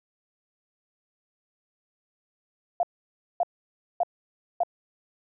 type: tone bursts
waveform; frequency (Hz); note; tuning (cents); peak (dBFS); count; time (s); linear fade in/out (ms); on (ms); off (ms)
sine; 698.5; F5; 0; -20; 4; 2.8-4.634; 2; 31; 570
effects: none